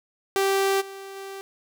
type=tone with level steps; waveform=sawtooth; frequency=390.3 Hz; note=G4; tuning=8 cents flat; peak=-16 / -33 / -31 dBFS; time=0.36-1.41 s; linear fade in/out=0 ms; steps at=0.8 / 1.15 s; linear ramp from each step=20 ms; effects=none